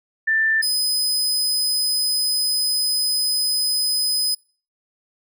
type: tone pair in turn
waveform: sine / sawtooth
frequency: 1776 / 5023 Hz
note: A6 / D#8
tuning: +16 / +16 cents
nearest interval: octave + tritone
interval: 1800 cents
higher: second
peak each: -16 dBFS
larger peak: neither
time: 0.27-0.62 / 0.62-4.35 s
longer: second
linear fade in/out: 10 ms
effects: noise-tail reverb RT60 0.4 s tail -25 dB re dry